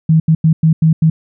sine tone bursts at uneven times, 159.8 Hz, D#3, 47 cents sharp, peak -6 dBFS, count 6, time 0.09-0.2 / 0.28-0.35 / 0.44-0.53 / 0.63-0.73 / 0.82-0.93 / 1.02-1.1 s, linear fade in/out 5 ms, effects none

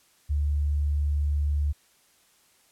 sine tone, 73 Hz, D2, 10 cents flat, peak -22 dBFS, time 0.29-1.73 s, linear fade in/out 20 ms, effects white hiss -62 dBFS RMS until 2.71 s + low-pass 12000 Hz 12 dB/octave

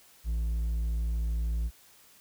sine tone with hard clipping, 56.8 Hz, A#1, 44 cents flat, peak -28 dBFS, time 0.24-1.71 s, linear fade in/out 50 ms, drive 3 dB, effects white hiss -58 dBFS RMS until 2.2 s

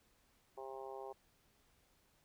harmonic tone, 133.3 Hz, C3, 33 cents sharp, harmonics 3 / 4 / 5 / 6 / 7 / 8, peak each -49 / -52 / -54 / -51 / -55 / -58 dBFS, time 0.57-1.13 s, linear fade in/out 10 ms, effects pink hiss -73 dBFS RMS until 2.24 s

